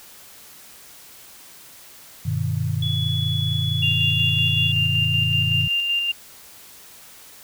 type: chord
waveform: sine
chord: G augmented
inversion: none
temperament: just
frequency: 98 / 122.5 / 153.12 Hz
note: G2 / B2 / D#3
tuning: 0 / -14 / -27 cents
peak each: -25 dBFS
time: 2.25-5.68 s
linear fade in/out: 10 ms
type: tone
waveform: sine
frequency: 3400 Hz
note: G#7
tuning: 40 cents sharp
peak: -25 dBFS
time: 2.82-4.72 s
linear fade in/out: 5 ms
type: tone with tremolo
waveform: sine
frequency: 2794 Hz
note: F7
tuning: in tune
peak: -18 dBFS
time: 3.82-6.12 s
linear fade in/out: 10 ms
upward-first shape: square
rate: 5.3 Hz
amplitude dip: 30%
effects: white hiss -45 dBFS RMS until 7.43 s